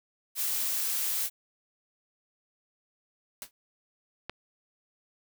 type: noise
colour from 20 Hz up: blue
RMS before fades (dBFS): -30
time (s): 0.35-1.3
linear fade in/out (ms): 50
type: noise with exponential decay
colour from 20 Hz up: white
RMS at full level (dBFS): -35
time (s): 3.42-3.51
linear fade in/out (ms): 1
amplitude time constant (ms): 19
type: click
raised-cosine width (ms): 0.3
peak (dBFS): -19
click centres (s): 4.296
effects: none